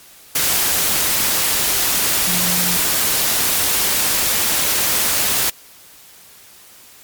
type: tone in noise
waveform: sine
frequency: 177.7 Hz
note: F3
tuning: 30 cents sharp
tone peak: -24 dBFS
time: 2.27-2.77 s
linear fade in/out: 5 ms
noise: white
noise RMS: -17 dBFS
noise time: 0.35-5.5 s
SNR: -10 dB
effects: white hiss -44 dBFS RMS until 7.03 s + MP3 96 kbps